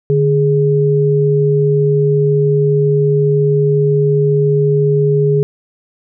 sine tone pair together, 147.6 / 415.3 Hz, D3 / G#4, +9 / 0 cents, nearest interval octave + tritone, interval 1791 cents, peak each -12 dBFS, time 0.1-5.43 s, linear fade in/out 0 ms, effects none

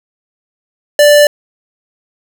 square tone, 587.3 Hz, D5, in tune, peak -4 dBFS, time 0.99-1.27 s, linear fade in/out 2 ms, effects none

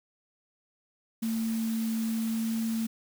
sine tone in noise, 224.9 Hz, A3, 38 cents sharp, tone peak -27 dBFS, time 1.22-2.87 s, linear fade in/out 10 ms, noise white, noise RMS -43 dBFS, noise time 1.22-2.87 s, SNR +13 dB, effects none

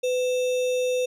sine tone with sample-and-hold, 503 Hz, B4, 32 cents sharp, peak -21 dBFS, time 0.03-1.06 s, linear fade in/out 10 ms, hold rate 3150 Hz, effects low-pass 9000 Hz 12 dB/octave

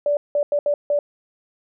sine tone bursts at uneven times, 582 Hz, D5, 16 cents flat, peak -16 dBFS, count 5, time 0.06-0.17 / 0.35-0.43 / 0.52-0.59 / 0.66-0.74 / 0.9-0.99 s, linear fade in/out 2 ms, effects none

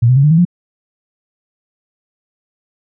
sine tone with pitch steps, 117.5 / 127.4 / 138.13 / 149.76 / 162.37 / 176.05 Hz, A#2 / C3 / C#3 / D3 / E3 / F3, +14 / -46 / -6 / +34 / -26 / +14 cents, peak -6 dBFS, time 0.02-0.452 s, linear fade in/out 10 ms, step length 72 ms, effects none

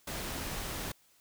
pink noise, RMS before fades -38 dBFS, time 0.07-0.92 s, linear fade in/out 5 ms, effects white hiss -66 dBFS RMS until 1.2 s

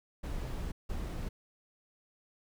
brown noise bursts at uneven times, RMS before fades -37 dBFS, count 2, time 0.23-0.72 / 0.89-1.29 s, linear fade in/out 10 ms, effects none

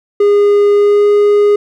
triangle tone with pitch glide, 409 to 412.3 Hz, G#4 to G#4, -26 to -13 cents, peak -4 dBFS, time 0.2-1.56 s, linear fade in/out 5 ms, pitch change +13 cents, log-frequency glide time 0.72-1.07 s, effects none

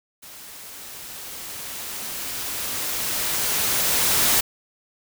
white noise with level ramp, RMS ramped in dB -42 to -18 dBFS, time 0.22-4.41 s, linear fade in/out 10 ms, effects none

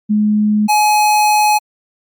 sine / square tone pair in turn, 211 / 844 Hz, G#3 / G#5, +28 / +28 cents, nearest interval 2 octaves, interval 2400 cents, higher second, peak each -10 dBFS, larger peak neither, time 0.09-0.68 / 0.68-1.59 s, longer second, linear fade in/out 20 ms, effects Opus 48 kbps

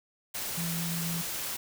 sine tone in noise, 168.6 Hz, E3, 39 cents sharp, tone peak -32 dBFS, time 0.57-1.22 s, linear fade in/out 10 ms, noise white, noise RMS -35 dBFS, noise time 0.34-1.57 s, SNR 0 dB, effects none

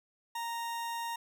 40% pulse tone, 930 Hz, A#5, 4 cents flat, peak -34 dBFS, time 0.35-1.16 s, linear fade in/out 5 ms, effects none

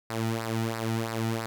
sawtooth tone with flanger, 113.2 Hz, A2, 50 cents sharp, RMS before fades -30 dBFS, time 0.1-1.46 s, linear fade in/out 0 ms, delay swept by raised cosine 0.3 to 1.9 ms, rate 3 Hz, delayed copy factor -0.7, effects none

